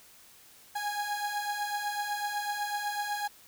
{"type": "beating tone pair", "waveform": "30% pulse", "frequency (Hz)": [820, 828], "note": ["G#5", "G#5"], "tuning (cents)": [-22, -5], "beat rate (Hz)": 8, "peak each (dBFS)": [-34, -30], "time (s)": [0.75, 3.28], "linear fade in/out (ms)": 10, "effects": ["white hiss -56 dBFS RMS until 3.47 s"]}